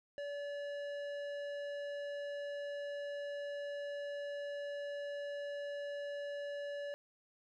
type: tone with low-pass filter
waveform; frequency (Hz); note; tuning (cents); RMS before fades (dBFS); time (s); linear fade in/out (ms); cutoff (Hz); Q
square; 574; D5; -40; -42; 0.18-6.94; 0; 3100; 0.62
effects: none